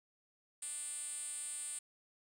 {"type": "tone with band-pass filter", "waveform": "5% pulse", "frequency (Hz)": 295.9, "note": "D4", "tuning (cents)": 13, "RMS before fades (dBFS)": -43, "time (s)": [0.62, 1.79], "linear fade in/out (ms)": 5, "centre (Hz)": 8700, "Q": 7.8, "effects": []}